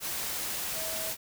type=tone in noise; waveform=sine; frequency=644 Hz; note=E5; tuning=41 cents flat; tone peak=-40 dBFS; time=0.73-1.14 s; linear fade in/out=50 ms; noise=white; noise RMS=-34 dBFS; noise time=0-1.17 s; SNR=-9 dB; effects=none